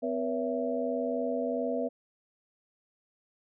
sine tone cluster, 254.2 / 480.4 / 563 / 665 Hz, C4 / B4 / C#5 / E5, -50 / -48 / +27 / +15 cents, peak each -33 / -33 / -35 / -34 dBFS, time 0.02-1.89 s, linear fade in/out 20 ms, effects none

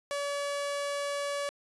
sawtooth tone, 570 Hz, C#5, 48 cents sharp, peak -27 dBFS, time 0.11-1.49 s, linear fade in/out 0 ms, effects resampled to 24000 Hz

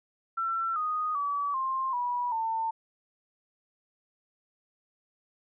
sine tone with pitch steps, 1346 / 1241.4 / 1145 / 1056.1 / 974 / 898.3 Hz, E6 / D#6 / D6 / C6 / B5 / A5, +36 / -4 / -44 / +16 / -24 / +36 cents, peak -27 dBFS, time 0.37-2.71 s, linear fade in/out 10 ms, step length 390 ms, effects none

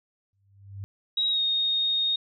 sine tone with exponential growth, 98.7 Hz, G2, 12 cents sharp, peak -31 dBFS, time 0.33-0.84 s, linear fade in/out 0 ms, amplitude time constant 110 ms
sine tone with pitch glide, 3821 to 3712 Hz, A#7 to A#7, +42 to -8 cents, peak -22 dBFS, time 1.17-2.16 s, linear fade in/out 5 ms, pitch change -50 cents, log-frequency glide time 1.3-1.4 s
effects none

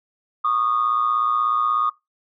sine tone pair together, 1112 / 1228.5 Hz, C#6 / D#6, +5 / -22 cents, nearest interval major second, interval 173 cents, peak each -22 / -18 dBFS, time 0.44-1.9 s, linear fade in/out 10 ms, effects noise-tail reverb RT60 0.2 s tail -20 dB re dry + tanh soft clip ceiling -11 dBFS

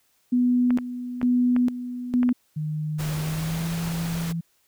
sine tone with tremolo, 246.9 Hz, B3, in tune, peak -17 dBFS, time 0.32-2.33 s, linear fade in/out 10 ms, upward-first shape square, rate 1.1 Hz, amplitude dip 75%
clicks, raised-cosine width 0.5 ms, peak -18 dBFS, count 6, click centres 0.706 / 0.786 / 1.215 / 1.564 / 2.231 / 2.291 s
sine tone with pitch glide, 153.1 to 166.96 Hz, D#3 to E3, -28 to +22 cents, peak -25 dBFS, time 2.56-4.41 s, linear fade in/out 10 ms, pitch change +150 cents, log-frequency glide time 3.16-3.7 s
pink noise, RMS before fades -35 dBFS, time 2.98-4.33 s, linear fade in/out 20 ms
effects white hiss -66 dBFS RMS until 4.67 s

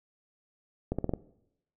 accelerating click train, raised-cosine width 2 ms, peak -16 dBFS, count 5, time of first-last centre 0.92-1.137 s, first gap 66 ms, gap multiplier 0.87, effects noise-tail reverb RT60 0.8 s tail -19 dB re dry

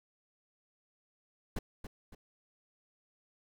brown noise with echo, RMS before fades -35 dBFS, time 1.56-1.59 s, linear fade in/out 5 ms, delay 280 ms, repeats 2, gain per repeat -8 dB, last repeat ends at 2.15 s, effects none

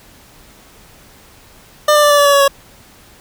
25% pulse tone with pitch steps, 600 / 593.5 / 587 / 580.6 / 574.2 / 568 / 561.8 / 555.6 Hz, D5 / D5 / D5 / D5 / D5 / C#5 / C#5 / C#5, +37 / +18 / -1 / -20 / -39 / +42 / +23 / +4 cents, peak -4 dBFS, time 1.88-2.48 s, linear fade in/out 5 ms, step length 75 ms, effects pink hiss -44 dBFS RMS until 3.2 s

